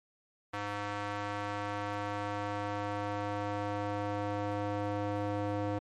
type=tone with band-pass filter sweep; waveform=square; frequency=102.6 Hz; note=G#2; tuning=21 cents flat; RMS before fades=-35 dBFS; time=0.53-5.79 s; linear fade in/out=10 ms; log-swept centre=1300 to 530 Hz; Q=0.93; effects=MP3 64 kbps